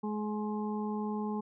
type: harmonic tone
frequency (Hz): 211.3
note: G#3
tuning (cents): +30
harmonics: 1 / 2 / 4 / 5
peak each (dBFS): -33 / -39 / -41 / -45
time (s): 0.03-1.41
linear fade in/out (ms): 10
effects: none